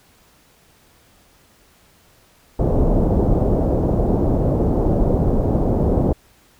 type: low-pass noise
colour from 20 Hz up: pink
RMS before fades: -17 dBFS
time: 2.59-6.13 s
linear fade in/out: 5 ms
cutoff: 660 Hz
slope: 24 dB/octave
effects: pink hiss -54 dBFS RMS until 6.59 s